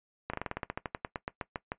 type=slowing click train; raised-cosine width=0.5 ms; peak=-18 dBFS; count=18; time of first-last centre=0.3-1.719 s; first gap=35 ms; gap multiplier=1.1; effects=noise-tail reverb RT60 0.1 s tail -18 dB re dry + resampled to 8000 Hz